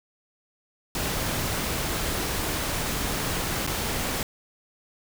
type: noise with dropouts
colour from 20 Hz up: pink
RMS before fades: -28 dBFS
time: 0.95-4.23 s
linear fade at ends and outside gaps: 1 ms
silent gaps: 3.666-3.674 s
effects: none